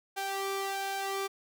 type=tone with flanger; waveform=sawtooth; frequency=391.3 Hz; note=G4; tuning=3 cents flat; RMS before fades=-34 dBFS; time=0.16-1.28 s; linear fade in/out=20 ms; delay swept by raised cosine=1.2 to 1.7 ms; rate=1.4 Hz; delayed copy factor=+0.7; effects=none